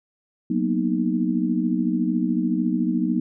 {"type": "chord", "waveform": "sine", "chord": "B major seventh", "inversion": "second", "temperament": "equal", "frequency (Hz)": [185, 233.1, 246.9, 311.1], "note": ["F#3", "A#3", "B3", "D#4"], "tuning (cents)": [0, 0, 0, 0], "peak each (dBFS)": -25, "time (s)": [0.5, 3.2], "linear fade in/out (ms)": 5, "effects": []}